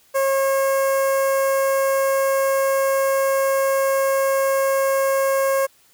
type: tone with notch filter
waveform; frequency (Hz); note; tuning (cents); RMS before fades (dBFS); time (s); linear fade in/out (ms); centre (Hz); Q
sawtooth; 542; C#5; -39; -19; 0.14-5.67; 20; 3700; 0.51
effects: white hiss -56 dBFS RMS until 5.93 s